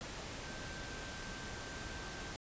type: tone in noise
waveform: sine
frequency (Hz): 1560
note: G6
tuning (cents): -9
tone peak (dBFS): -51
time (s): 0.43-2.33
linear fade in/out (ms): 0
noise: pink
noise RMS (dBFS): -45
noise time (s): 0.01-2.36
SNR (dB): -9
effects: resampled to 16000 Hz